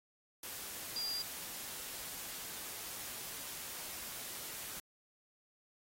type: tone in noise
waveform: sine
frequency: 4803 Hz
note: D8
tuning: 38 cents sharp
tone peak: -36 dBFS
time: 0.96-1.22 s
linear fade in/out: 2 ms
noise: white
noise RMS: -45 dBFS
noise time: 0.43-4.8 s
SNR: +6 dB
effects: AAC 48 kbps